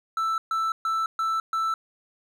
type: tone bursts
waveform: triangle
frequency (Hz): 1324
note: E6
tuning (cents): +7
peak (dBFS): -21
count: 5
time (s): 0.17-1.74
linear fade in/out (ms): 2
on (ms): 210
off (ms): 130
effects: none